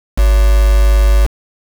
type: tone with quantisation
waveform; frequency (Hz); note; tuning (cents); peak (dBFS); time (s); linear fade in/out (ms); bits
sine; 51.5; G#1; -14; -6; 0.17-1.27; 20; 3
effects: none